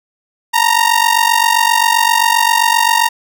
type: ring-modulated tone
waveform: sawtooth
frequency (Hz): 929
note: A#5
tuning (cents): -6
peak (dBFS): -3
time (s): 0.53-3.09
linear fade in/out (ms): 20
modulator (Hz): 23.8
effects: none